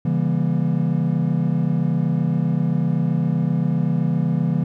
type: chord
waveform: triangle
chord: C# diminished seventh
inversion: none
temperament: just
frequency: 138.59 / 166.31 / 199.57 / 239.5 Hz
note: C#3 / E3 / G3 / Bb3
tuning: 0 / +16 / +31 / +47 cents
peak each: -21 / -18 / -24 / -24 dBFS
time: 0.05-4.64 s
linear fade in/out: 5 ms
effects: none